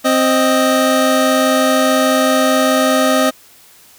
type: tone pair together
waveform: 25% pulse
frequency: 261.9 / 622.3 Hz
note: C4 / D#5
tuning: +2 / 0 cents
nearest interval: octave + minor third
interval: 1498 cents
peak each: -10 dBFS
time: 0.04-3.31 s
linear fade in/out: 20 ms
effects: white hiss -45 dBFS RMS until 3.98 s